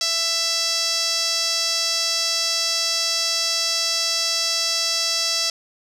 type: tone with band-pass filter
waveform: sawtooth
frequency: 664 Hz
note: E5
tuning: 12 cents sharp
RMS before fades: -22 dBFS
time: 0.01-5.5 s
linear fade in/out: 2 ms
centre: 5200 Hz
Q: 3.7
effects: none